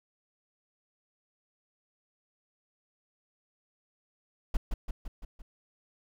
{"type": "noise with echo", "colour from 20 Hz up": "brown", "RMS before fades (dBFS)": -25, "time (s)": [4.54, 4.57], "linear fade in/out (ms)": 5, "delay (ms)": 170, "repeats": 5, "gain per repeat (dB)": -4, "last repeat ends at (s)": 5.42, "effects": []}